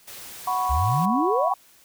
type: noise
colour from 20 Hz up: white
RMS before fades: -40 dBFS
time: 0.07-1.06 s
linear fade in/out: 10 ms
type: chord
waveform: sine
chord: F# suspended fourth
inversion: none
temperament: equal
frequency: 740 / 987.8 / 1108.7 Hz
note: F#5 / B5 / C#6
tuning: 0 / 0 / 0 cents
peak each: -26 dBFS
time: 0.47-1.54 s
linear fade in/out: 5 ms
type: exponential sweep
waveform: sine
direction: up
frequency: 61.6 to 840 Hz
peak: -21 dBFS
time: 0.69-1.54 s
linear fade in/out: 20 ms
effects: white hiss -55 dBFS RMS until 1.84 s